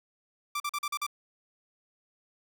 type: tone bursts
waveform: sawtooth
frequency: 1174.7 Hz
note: D6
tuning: in tune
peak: -26 dBFS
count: 6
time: 0.55-1.066 s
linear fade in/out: 5 ms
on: 51 ms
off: 42 ms
effects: none